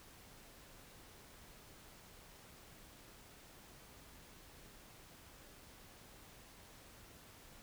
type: silence
effects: pink hiss -59 dBFS RMS until 7.62 s